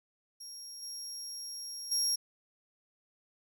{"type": "tone with level steps", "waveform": "30% pulse", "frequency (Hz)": 5588, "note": "F8", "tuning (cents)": 0, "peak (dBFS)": [-40, -36, -24], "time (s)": [0.4, 2.16], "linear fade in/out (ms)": 10, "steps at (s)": [0.82, 1.91], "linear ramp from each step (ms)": 10, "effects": []}